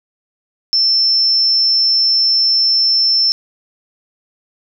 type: tone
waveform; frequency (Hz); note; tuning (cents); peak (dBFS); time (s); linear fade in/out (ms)
sine; 5340; E8; +22; -10; 0.73-3.32; 0
effects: none